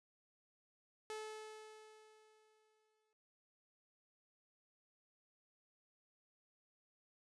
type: tone with exponential decay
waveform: sawtooth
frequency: 432.6 Hz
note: A4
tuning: 29 cents flat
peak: -39 dBFS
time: 1.1-3.13 s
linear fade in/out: 0 ms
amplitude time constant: 440 ms
effects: resampled to 24000 Hz